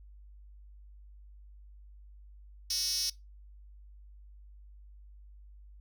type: tone with high-pass filter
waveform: 5% pulse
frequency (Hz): 370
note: F#4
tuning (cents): 0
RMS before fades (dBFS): -32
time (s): 2.7-3.1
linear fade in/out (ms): 5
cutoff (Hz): 5600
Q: 5.8
effects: noise-tail reverb RT60 0.2 s tail -21 dB re dry + added 50 Hz sine -50 dBFS peak until 5.8 s